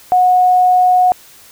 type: tone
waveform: sine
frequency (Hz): 730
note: F#5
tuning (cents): -24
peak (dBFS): -7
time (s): 0.12-1.12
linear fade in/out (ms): 0
effects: white hiss -42 dBFS RMS until 1.51 s